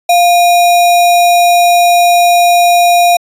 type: tone with sample-and-hold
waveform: sine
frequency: 698 Hz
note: F5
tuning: 1 cent flat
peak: -4 dBFS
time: 0.09-3.17 s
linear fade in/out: 5 ms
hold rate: 3150 Hz
effects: resampled to 32000 Hz